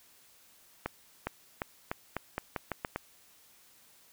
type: accelerating click train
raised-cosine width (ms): 0.5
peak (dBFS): -17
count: 10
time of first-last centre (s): 0.86-2.96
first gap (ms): 410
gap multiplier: 0.85
effects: white hiss -61 dBFS RMS until 4.12 s